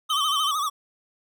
square tone with vibrato, 1194 Hz, D6, 28 cents sharp, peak -24 dBFS, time 0.09-0.7 s, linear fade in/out 20 ms, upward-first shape sine, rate 13 Hz, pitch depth 110 cents each way
triangle tone, 3083 Hz, G7, 29 cents flat, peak -23 dBFS, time 0.1-0.51 s, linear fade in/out 2 ms
effects none

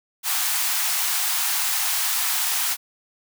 white high-pass noise, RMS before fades -23 dBFS, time 0.23-2.77 s, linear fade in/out 50 ms, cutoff 700 Hz, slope 96 dB/octave, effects none

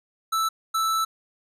square tone bursts at uneven times, 1318.5 Hz, E6, in tune, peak -22 dBFS, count 2, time 0.32-0.49 / 0.74-1.05 s, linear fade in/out 10 ms, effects resampled to 32000 Hz

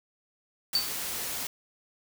white noise, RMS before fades -34 dBFS, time 0.73-1.47 s, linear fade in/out 2 ms
sine tone with exponential decay, 4560 Hz, C#8, 48 cents sharp, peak -19 dBFS, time 0.75-0.94 s, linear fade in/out 2 ms, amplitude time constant 41 ms
effects none

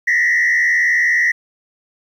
sine tone with frequency modulation, 1921 Hz, B6, 48 cents flat, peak -10 dBFS, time 0.07-1.32 s, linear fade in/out 10 ms, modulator 78.9 Hz, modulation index 1.3, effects tanh soft clip ceiling -10 dBFS + 8-bit

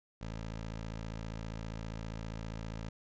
15% pulse tone, 55 Hz, A1, in tune, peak -33 dBFS, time 0.21-2.89 s, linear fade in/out 5 ms, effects resampled to 16000 Hz

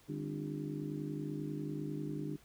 harmonic tone with a mistuned harmonic, 50.1 Hz, G1, 38 cents sharp, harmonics 3 / 4 / 5 / 6 / 7 / 8, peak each -41 / -46 / -48 / -41 / -49 / -48 dBFS, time 0.08-2.37 s, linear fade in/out 20 ms, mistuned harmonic 5, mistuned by +120 cents, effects pink hiss -64 dBFS RMS until 2.44 s

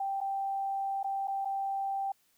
sine tone with dropouts, 784 Hz, G5, in tune, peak -30 dBFS, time 0-2.12 s, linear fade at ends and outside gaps 5 ms, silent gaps 0.205-0.212 / 1.031-1.043 / 1.274-1.28 / 1.449-1.454 s, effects white hiss -70 dBFS RMS until 2.37 s

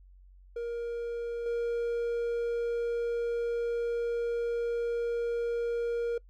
triangle tone with level steps, 470.5 Hz, A#4, 16 cents sharp, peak -30 / -26 dBFS, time 0.56-6.18 s, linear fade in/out 5 ms, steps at 1.46 s, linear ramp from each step 2 ms, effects noise-tail reverb RT60 0.1 s tail -24 dB re dry + added 46 Hz sine -52 dBFS peak until 6.29 s

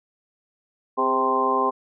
harmonic tone with a mistuned harmonic, 130.5 Hz, C3, 4 cents flat, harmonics 2 / 3 / 4 / 5 / 6 / 7 / 8, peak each -30 / -26 / -29 / -33 / -27 / -31 / -21 dBFS, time 0.97-1.71 s, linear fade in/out 20 ms, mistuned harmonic 3, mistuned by +46 cents, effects none

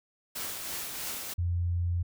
white noise with tremolo, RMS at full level -35 dBFS, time 0.35-1.34 s, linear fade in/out 10 ms, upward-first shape triangle, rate 3.1 Hz, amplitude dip 40%
sine tone, 87.1 Hz, F2, 4 cents flat, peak -26 dBFS, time 1.38-2.03 s, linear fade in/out 10 ms
effects none

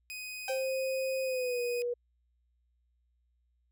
sawtooth tone, 2500 Hz, D#7, 8 cents sharp, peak -36 dBFS, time 0.1-1.82 s, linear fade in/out 0 ms
sawtooth tone with exponential decay, 781 Hz, G5, 7 cents flat, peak -30 dBFS, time 0.48-0.73 s, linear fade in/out 2 ms, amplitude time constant 54 ms
sine tone with pitch glide, 527 to 483.3 Hz, C5 to B4, +12 to -38 cents, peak -30 dBFS, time 0.49-1.94 s, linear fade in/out 10 ms, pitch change -150 cents, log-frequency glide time 1.23-1.61 s
effects added 60 Hz sine -70 dBFS peak until 3.71 s

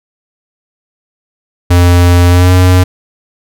square tone with pitch glide, 88 to 91.16 Hz, F2 to F#2, +14 to -25 cents, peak -4 dBFS, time 1.7-2.84 s, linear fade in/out 10 ms, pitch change +61 cents, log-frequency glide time 2.29-2.51 s, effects none

